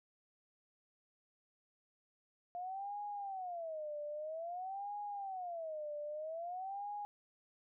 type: tone with vibrato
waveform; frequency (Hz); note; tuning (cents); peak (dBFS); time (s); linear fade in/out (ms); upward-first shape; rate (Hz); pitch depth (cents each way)
sine; 698.5; F5; 0; -40; 2.55-7.05; 0; sine; 0.51; 290
effects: none